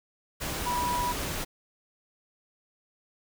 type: tone in noise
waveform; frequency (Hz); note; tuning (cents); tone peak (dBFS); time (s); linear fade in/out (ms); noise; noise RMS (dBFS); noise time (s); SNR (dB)
sine; 977; B5; -19; -27; 0.65-1.13; 20; pink; -33; 0.4-1.45; +3
effects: none